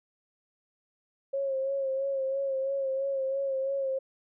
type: tone with vibrato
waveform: sine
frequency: 541 Hz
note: C#5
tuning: 42 cents flat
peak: -27 dBFS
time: 1.33-3.99 s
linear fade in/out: 10 ms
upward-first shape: sine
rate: 3 Hz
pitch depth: 37 cents each way
effects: none